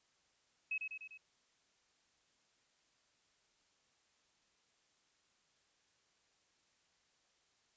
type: tone with echo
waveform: sine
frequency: 2568 Hz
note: E7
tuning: 46 cents flat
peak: -35 dBFS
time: 0.71-0.78 s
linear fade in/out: 5 ms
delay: 99 ms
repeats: 4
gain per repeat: -4 dB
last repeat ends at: 1.176 s
effects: white hiss -75 dBFS RMS until 7.76 s + resampled to 16000 Hz